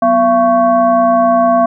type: tone with frequency modulation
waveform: sine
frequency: 679 Hz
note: F5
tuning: 49 cents flat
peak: -7 dBFS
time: 0.02-1.66 s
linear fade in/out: 5 ms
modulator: 433 Hz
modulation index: 0.84
effects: none